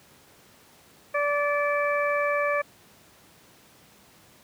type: harmonic tone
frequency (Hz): 580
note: D5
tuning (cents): -22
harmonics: 1 / 2 / 3 / 4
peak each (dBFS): -25 / -28 / -30 / -31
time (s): 1.14-2.62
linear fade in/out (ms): 10
effects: pink hiss -55 dBFS RMS until 4.43 s + high-pass 100 Hz 12 dB/octave